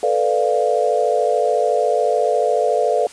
sine chord, B half-diminished seventh, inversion third, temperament equal, 440 / 493.9 / 587.3 / 698.5 Hz, A4 / B4 / D5 / F5, 0 / 0 / 0 / 0 cents, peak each -20 dBFS, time 0.03-3.07 s, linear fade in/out 2 ms, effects white hiss -41 dBFS RMS until 3.12 s + resampled to 22050 Hz

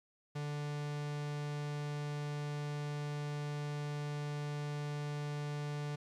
45% pulse tone, 146.83 Hz, D3, in tune, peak -37 dBFS, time 0.35-5.96 s, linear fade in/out 10 ms, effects low-pass 7000 Hz 12 dB/octave + 12-bit

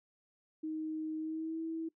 sine tone with pitch glide, 313.5 to 324.9 Hz, D#4 to E4, +13 to -25 cents, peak -35 dBFS, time 0.63-1.89 s, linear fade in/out 10 ms, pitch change +62 cents, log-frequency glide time 1.18-1.6 s, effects noise-tail reverb RT60 0.1 s tail -20 dB re dry

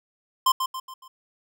square tone with echo, 1044 Hz, C6, 4 cents flat, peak -17 dBFS, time 0.46-0.52 s, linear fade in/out 5 ms, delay 140 ms, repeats 4, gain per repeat -7 dB, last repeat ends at 1.08 s, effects none

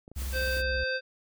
clicks, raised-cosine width 2 ms, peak -34 dBFS, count 8, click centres 0.079 / 0.116 / 0.22 / 0.359 / 0.419 / 0.475 / 0.568 / 0.603 s
white noise, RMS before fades -42 dBFS, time 0.15-0.63 s, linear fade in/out 50 ms
triangle tone with vibrato, 65 Hz, C2, 11 cents flat, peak -29 dBFS, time 0.16-0.84 s, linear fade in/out 5 ms, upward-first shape sine, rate 19 Hz, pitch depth 210 cents each way
harmonic tone, 520 Hz, C5, 11 cents flat, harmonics 1 / 3 / 5 / 7 / 9, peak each -32 / -30 / -39 / -43 / -38 dBFS, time 0.32-1.01 s, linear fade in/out 50 ms
effects none

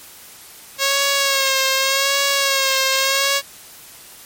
5% pulse tone with vibrato, 545 Hz, C#5, 29 cents flat, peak -4 dBFS, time 0.78-3.42 s, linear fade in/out 50 ms, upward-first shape sine, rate 0.85 Hz, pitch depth 40 cents each way, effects white hiss -41 dBFS RMS until 4.25 s + MP3 64 kbps

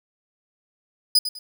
40% pulse tone with echo, 4978 Hz, D#8, in tune, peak -12 dBFS, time 1.15-1.19 s, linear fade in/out 5 ms, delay 100 ms, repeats 2, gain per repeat -11 dB, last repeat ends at 1.39 s, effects 9-bit

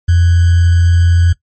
sine tone with sample-and-hold, 86.1 Hz, F2, 24 cents flat, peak -6 dBFS, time 0.08-1.33 s, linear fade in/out 10 ms, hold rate 1575 Hz, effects noise-tail reverb RT60 0.1 s tail -19 dB re dry + MP3 32 kbps

